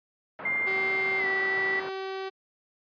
white low-pass noise, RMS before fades -40 dBFS, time 0.39-1.89 s, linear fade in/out 0 ms, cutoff 1700 Hz, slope 24 dB/octave
sine tone with pitch glide, 2100 to 1959.4 Hz, C7 to B6, +6 to -14 cents, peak -25 dBFS, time 0.45-1.8 s, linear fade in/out 5 ms, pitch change -120 cents, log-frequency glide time 1.19-1.26 s
sawtooth tone, 383.4 Hz, G4, 38 cents flat, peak -28 dBFS, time 0.66-2.3 s, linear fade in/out 20 ms
effects high-pass 150 Hz 12 dB/octave + resampled to 11025 Hz

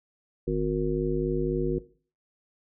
harmonic tone, 51.91 Hz, G#1, in tune, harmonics 1 / 3 / 5 / 7 / 9, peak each -31 / -31 / -33 / -28 / -31 dBFS, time 0.47-1.79 s, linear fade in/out 10 ms, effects noise-tail reverb RT60 0.4 s tail -17 dB re dry

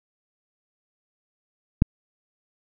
click, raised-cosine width 5 ms, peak -3 dBFS, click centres 1.821 s, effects none

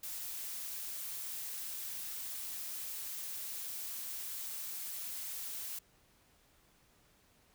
blue noise, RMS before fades -42 dBFS, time 0.03-5.79 s, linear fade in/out 5 ms, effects pink hiss -68 dBFS RMS until 7.54 s

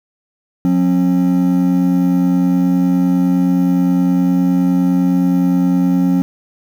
triangle tone pair together, 180 / 269.7 Hz, F#3 / C#4, -47 / -47 cents, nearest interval perfect fifth, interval 700 cents, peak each -11 dBFS, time 0.65-6.22 s, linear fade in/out 0 ms, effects tanh soft clip ceiling -2 dBFS + 7-bit

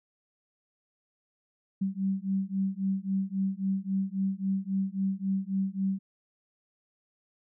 sine beating tone pair, 191.3 / 195 Hz, G3 / G3, -42 / -9 cents, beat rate 3.7 Hz, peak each -30 dBFS, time 1.81-5.99 s, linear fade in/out 10 ms, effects none

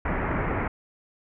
pink low-pass noise, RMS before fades -27 dBFS, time 0.05-0.68 s, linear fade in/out 5 ms, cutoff 2200 Hz, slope 48 dB/octave, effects none

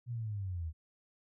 sine linear sweep, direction down, 123.47 to 76.3 Hz, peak -35 dBFS, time 0.06-0.73 s, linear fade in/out 50 ms, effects none

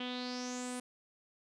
sawtooth tone with low-pass filter sweep, 249.1 Hz, B3, 15 cents sharp, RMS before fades -40 dBFS, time 0-0.8 s, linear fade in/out 5 ms, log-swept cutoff 3100 to 9600 Hz, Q 6.1, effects none

